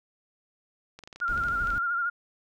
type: clicks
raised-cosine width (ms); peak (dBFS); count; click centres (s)
0.2; -27; 12; 0.99 / 1.037 / 1.075 / 1.128 / 1.16 / 1.202 / 1.281 / 1.377 / 1.437 / 1.485 / 1.672 / 1.704
type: tone with vibrato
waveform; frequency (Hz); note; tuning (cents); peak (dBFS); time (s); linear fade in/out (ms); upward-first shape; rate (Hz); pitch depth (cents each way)
sine; 1400; F6; +4; -25; 1.21-2.1; 10; sine; 13; 45
type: noise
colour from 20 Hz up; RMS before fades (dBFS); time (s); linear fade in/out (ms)
brown; -37; 1.29-1.78; 0
effects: none